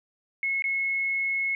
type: tone with dropouts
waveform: sine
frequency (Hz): 2180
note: C#7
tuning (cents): -29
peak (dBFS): -24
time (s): 0.43-1.55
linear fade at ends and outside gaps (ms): 1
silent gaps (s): 0.622-0.641
effects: none